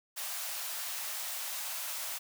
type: high-pass noise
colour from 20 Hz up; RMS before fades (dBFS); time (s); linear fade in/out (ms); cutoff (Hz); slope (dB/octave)
white; -38; 0.16-2.19; 20; 580; 48
effects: none